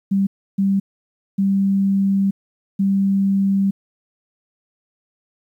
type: tone bursts at uneven times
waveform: sine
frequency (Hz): 195.9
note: G3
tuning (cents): -1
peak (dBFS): -14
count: 4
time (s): 0.11-0.27 / 0.58-0.8 / 1.38-2.31 / 2.79-3.71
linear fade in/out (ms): 10
effects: 9-bit